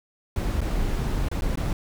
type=noise with dropouts; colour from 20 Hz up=brown; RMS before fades=-25 dBFS; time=0.36-1.73 s; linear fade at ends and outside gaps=2 ms; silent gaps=0.607-0.614 / 1.286-1.314 / 1.41-1.42 / 1.557-1.573 s; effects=none